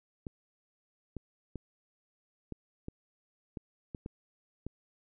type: clicks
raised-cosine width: 3 ms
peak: -26 dBFS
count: 9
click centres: 0.268 / 1.167 / 1.557 / 2.523 / 2.884 / 3.572 / 3.948 / 4.061 / 4.666 s
effects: none